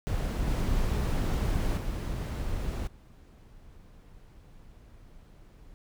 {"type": "noise with level steps", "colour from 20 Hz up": "brown", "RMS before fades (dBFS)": [-29, -27, -32, -52], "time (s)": [0.07, 5.74], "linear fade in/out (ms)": 0, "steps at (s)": [0.47, 1.77, 2.87], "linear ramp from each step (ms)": 5, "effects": []}